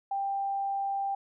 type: tone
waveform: sine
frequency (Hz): 790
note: G5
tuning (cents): +13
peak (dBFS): -28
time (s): 0.11-1.15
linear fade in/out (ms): 5
effects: none